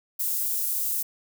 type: high-pass noise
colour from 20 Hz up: white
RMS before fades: -27 dBFS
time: 0.19-1.03 s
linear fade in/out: 10 ms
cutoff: 11000 Hz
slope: 12 dB/octave
effects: none